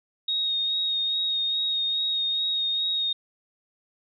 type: tone with vibrato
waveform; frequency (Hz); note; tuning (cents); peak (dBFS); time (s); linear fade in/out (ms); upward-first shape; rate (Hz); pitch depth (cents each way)
sine; 3738; A#7; +4; -23; 0.28-3.13; 5; sine; 2.4; 20
effects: none